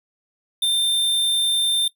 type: tone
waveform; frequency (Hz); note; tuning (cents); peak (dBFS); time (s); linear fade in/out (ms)
square; 3590; A7; +34; -18; 0.62-1.88; 5
effects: noise-tail reverb RT60 0.1 s tail -17 dB re dry